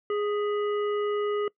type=harmonic tone with a mistuned harmonic; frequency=414.9 Hz; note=G#4; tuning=2 cents flat; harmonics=1 / 3 / 5 / 7; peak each=-25 / -34 / -43 / -46 dBFS; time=0.1-1.48 s; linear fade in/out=2 ms; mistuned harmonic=5; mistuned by=-68 cents; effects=noise-tail reverb RT60 0.1 s tail -23 dB re dry